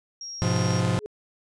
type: tone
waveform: sine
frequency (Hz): 5600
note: F8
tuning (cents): +4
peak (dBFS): -34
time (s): 0.21-0.8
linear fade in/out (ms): 2
type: chord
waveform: 45% pulse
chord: F diminished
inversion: first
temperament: just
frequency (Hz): 104.77 / 125.72 / 174.61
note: Ab2 / Cb3 / F3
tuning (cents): +16 / +31 / 0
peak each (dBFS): -26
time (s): 0.42-0.99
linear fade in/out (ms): 0
type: tone with exponential growth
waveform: sine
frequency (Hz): 422.2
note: G#4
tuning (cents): +29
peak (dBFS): -27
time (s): 0.95-1.06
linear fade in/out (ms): 0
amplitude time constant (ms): 23
effects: resampled to 22050 Hz